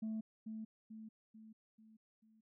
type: tone with echo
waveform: sine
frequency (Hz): 219.5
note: A3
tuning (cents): -4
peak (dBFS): -36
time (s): 0.02-0.21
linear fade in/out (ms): 10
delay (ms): 440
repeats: 5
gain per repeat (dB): -6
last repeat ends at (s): 2.41
effects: tanh soft clip ceiling -36 dBFS